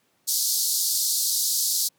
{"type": "band-pass noise", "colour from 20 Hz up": "pink", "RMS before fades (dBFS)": -24, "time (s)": [0.27, 1.89], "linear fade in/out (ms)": 20, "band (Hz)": [4200, 16000], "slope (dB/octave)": 48, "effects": ["pink hiss -67 dBFS RMS until 1.98 s", "high-pass 150 Hz 12 dB/octave"]}